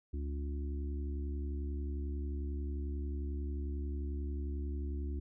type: harmonic tone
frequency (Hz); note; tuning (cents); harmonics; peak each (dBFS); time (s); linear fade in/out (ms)
71.2; C#2; +47; 1 / 3 / 4 / 5; -35 / -49 / -47 / -49; 0.13-5.2; 10
effects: none